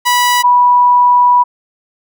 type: tone pair in turn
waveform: sawtooth / sine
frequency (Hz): 980 / 980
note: B5 / B5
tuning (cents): -14 / -14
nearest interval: unison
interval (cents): 0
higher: neither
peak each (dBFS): -5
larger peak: neither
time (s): 0.05-0.43 / 0.43-1.44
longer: second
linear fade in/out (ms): 20
effects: none